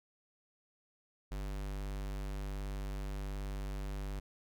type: tone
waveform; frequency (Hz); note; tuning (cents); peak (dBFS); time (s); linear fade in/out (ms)
square; 49.35; G1; +12; -38; 1.31-4.2; 10
effects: none